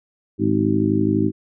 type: harmonic tone with a mistuned harmonic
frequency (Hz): 52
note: G#1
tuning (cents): +3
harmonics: 2 / 3 / 4 / 5 / 6 / 7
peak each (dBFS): -24 / -29 / -22 / -23 / -20 / -24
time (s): 0.38-1.32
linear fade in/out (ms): 50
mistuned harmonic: 7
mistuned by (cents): +68
effects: none